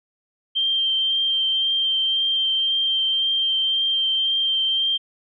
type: tone with vibrato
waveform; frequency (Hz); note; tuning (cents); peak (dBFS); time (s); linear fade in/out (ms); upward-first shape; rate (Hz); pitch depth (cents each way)
sine; 3153; G7; +9; -18; 0.55-4.98; 20; triangle; 1.9; 13
effects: none